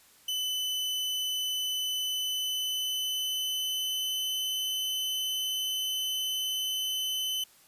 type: tone with pitch glide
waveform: 40% pulse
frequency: 3014 to 3033 Hz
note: F#7 to F#7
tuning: +31 to +42 cents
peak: -28 dBFS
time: 0.28-7.44 s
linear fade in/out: 5 ms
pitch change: +11 cents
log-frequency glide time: 1.95-4.36 s
effects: white hiss -59 dBFS RMS until 7.67 s + resampled to 32000 Hz